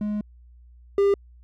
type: tone pair in turn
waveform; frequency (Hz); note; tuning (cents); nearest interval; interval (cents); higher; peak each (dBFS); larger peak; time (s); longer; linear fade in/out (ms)
triangle; 209.3 / 399.4; G#3 / G4; +14 / +32; major seventh; 1118; second; -22 / -14; second; 0.01-0.21 / 0.98-1.14; first; 2
effects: added 60 Hz sine -47 dBFS peak until 1.43 s